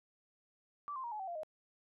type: tone with pitch steps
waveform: sine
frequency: 1162 / 1047.3 / 943.8 / 850.6 / 766.6 / 690.9 / 622.7 Hz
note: D6 / C6 / A#5 / G#5 / G5 / F5 / D#5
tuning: -19 / +1 / +21 / +41 / -39 / -19 / +1 cents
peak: -39 dBFS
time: 0.88-1.433 s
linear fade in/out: 0 ms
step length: 79 ms
effects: none